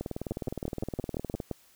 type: two click trains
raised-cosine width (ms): 2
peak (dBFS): -20 / -18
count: 28 / 8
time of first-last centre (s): 0.01-1.402 / 0.31-1.513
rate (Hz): 19.4 / 5.82
effects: white hiss -61 dBFS RMS until 1.75 s